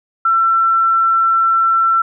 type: tone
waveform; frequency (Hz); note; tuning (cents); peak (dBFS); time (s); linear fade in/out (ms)
sine; 1345; E6; +34; -10; 0.25-2.02; 5
effects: none